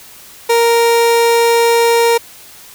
30% pulse tone, 466.2 Hz, A#4, in tune, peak -6 dBFS, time 0.49-2.18 s, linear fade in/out 10 ms, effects white hiss -38 dBFS RMS until 2.74 s

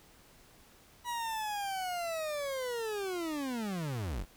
40% pulse linear sweep, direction down, 974 to 33.35 Hz, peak -33 dBFS, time 1.04-4.26 s, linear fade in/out 50 ms, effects pink hiss -60 dBFS RMS until 4.36 s

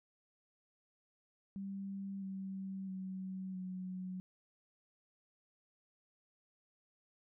sine tone with pitch steps, 196 / 192.19 / 188.45 / 184.79 Hz, G3 / G3 / F#3 / F#3, 0 / -34 / +32 / -2 cents, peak -40 dBFS, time 1.56-4.2 s, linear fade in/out 0 ms, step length 660 ms, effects none

